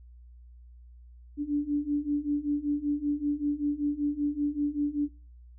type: beating tone pair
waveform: sine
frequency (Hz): 288.4 / 293.6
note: D4 / D4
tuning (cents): -31 / 0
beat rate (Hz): 5.2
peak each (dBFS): -30 / -28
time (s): 1.37-5.09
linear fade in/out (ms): 50
effects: noise-tail reverb RT60 0.4 s tail -25 dB re dry + added 60 Hz sine -48 dBFS peak until 5.58 s